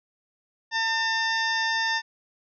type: harmonic tone with a mistuned harmonic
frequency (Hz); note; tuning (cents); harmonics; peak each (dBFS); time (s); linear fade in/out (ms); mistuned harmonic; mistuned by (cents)
901; A5; +41; 1 / 2 / 3 / 4 / 5 / 6 / 7; -29 / -25 / -38 / -33 / -35 / -35 / -42; 0.71-2.02; 50; 5; +120
effects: none